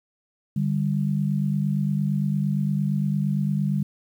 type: tone pair together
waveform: sine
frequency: 148.4 / 197.13 Hz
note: D3 / G3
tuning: +18 / +10 cents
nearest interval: perfect fourth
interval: 492 cents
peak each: -23 / -24 dBFS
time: 0.56-3.83 s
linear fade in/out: 5 ms
effects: 9-bit